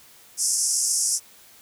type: band-pass noise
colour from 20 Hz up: pink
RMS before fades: -23 dBFS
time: 0.37-1.2 s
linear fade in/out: 50 ms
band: 5200 to 11000 Hz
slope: 96 dB/octave
effects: white hiss -51 dBFS RMS until 1.61 s